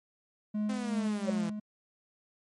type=tone with tremolo; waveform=triangle; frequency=211.1 Hz; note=G#3; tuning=29 cents sharp; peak=-26 dBFS; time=0.54-1.6 s; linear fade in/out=10 ms; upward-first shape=sine; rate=2.7 Hz; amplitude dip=55%
type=linear sweep; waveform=sawtooth; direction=down; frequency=261.6 to 164.81 Hz; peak=-32 dBFS; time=0.69-1.5 s; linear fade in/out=5 ms
type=tone with exponential growth; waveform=sine; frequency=554.4 Hz; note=C#5; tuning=in tune; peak=-25 dBFS; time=1.23-1.3 s; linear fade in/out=5 ms; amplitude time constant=15 ms
effects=MP3 48 kbps